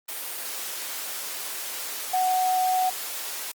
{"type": "tone in noise", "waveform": "sine", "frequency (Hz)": 742, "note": "F#5", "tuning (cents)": 5, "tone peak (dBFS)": -20, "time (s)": [2.13, 2.9], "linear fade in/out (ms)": 10, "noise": "white", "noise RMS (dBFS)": -33, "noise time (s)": [0.08, 3.52], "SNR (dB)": 10, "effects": ["high-pass 400 Hz 12 dB/octave", "Opus 32 kbps"]}